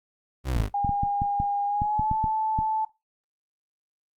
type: linear sweep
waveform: 30% pulse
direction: down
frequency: 70 to 46.83 Hz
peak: -22 dBFS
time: 0.44-0.7 s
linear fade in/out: 50 ms
type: clicks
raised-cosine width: 5 ms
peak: -16 dBFS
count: 12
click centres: 0.564 / 0.602 / 0.847 / 0.893 / 1.034 / 1.219 / 1.401 / 1.819 / 1.995 / 2.114 / 2.242 / 2.589 s
type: tone with pitch glide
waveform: sine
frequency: 810 to 873.2 Hz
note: G#5 to A5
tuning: -43 to -13 cents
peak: -23 dBFS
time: 0.74-2.85 s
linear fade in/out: 5 ms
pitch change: +130 cents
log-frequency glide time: 1.66-2.14 s
effects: noise-tail reverb RT60 0.2 s tail -17 dB re dry + Opus 32 kbps